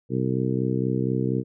harmonic tone, 64.2 Hz, C2, 32 cents flat, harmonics 2 / 3 / 4 / 5 / 6 / 7, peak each -26 / -28 / -29 / -30 / -31 / -31 dBFS, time 0.09-1.44 s, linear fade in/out 50 ms, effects none

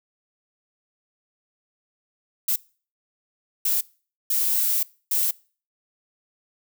violet noise bursts at uneven times, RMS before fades -22 dBFS, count 4, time 2.48-2.56 / 3.65-3.81 / 4.3-4.83 / 5.11-5.31 s, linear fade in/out 5 ms, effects noise-tail reverb RT60 0.4 s tail -23 dB re dry

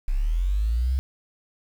sine linear sweep, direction up, 30.87 to 67.5 Hz, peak -20 dBFS, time 0.08-0.99 s, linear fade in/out 0 ms, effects 8-bit

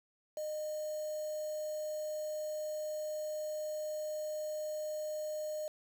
sine tone with quantisation, 612 Hz, D#5, 29 cents flat, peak -36 dBFS, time 0.37-5.68 s, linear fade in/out 2 ms, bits 8, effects none

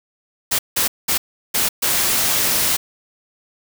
white noise bursts at uneven times, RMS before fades -18 dBFS, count 5, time 0.51-0.59 / 0.76-0.88 / 1.08-1.18 / 1.54-1.69 / 1.82-2.77 s, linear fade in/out 10 ms, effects none

